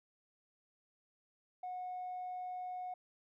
triangle tone with tanh clipping, 730 Hz, F#5, 24 cents flat, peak -40 dBFS, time 1.63-2.94 s, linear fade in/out 5 ms, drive 5 dB, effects none

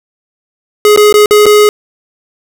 square tone with dropouts, 419 Hz, G#4, 15 cents sharp, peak -3 dBFS, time 0.85-1.69 s, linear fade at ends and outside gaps 1 ms, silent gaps 0.962-0.974 / 1.126-1.141 / 1.259-1.309 / 1.457-1.464 s, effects none

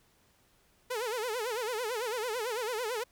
sawtooth tone with vibrato, 464 Hz, A#4, 8 cents flat, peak -28 dBFS, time 0.9-3.04 s, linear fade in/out 10 ms, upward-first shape sine, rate 9 Hz, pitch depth 170 cents each way, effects pink hiss -67 dBFS RMS until 3.11 s

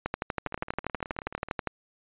two click trains, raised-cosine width 0.5 ms, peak -24 / -13 dBFS, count 20 / 21, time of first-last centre 0.47-1.486 / 0.06-1.673 s, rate 18.7 / 12.4 Hz, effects resampled to 8000 Hz

